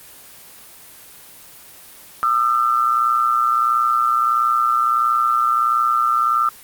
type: tone pair together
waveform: sine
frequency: 1214.5 / 1336 Hz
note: D#6 / E6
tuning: -42 / +23 cents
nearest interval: major second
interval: 165 cents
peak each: -17 dBFS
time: 2.23-6.49 s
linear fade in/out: 0 ms
effects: white hiss -42 dBFS RMS until 6.63 s + Opus 24 kbps